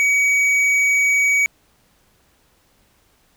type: tone with hard clipping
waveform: sine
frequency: 2263 Hz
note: C#7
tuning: 35 cents sharp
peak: -15 dBFS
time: 0-1.46 s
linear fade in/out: 0 ms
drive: 6 dB
effects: pink hiss -59 dBFS RMS until 3.36 s